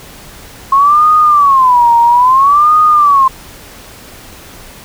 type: tone with vibrato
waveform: sine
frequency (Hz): 1075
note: C6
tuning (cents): +47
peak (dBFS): -4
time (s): 0.72-3.28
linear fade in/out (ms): 5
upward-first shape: sine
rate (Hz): 0.6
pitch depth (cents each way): 240
effects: pink hiss -34 dBFS RMS until 4.84 s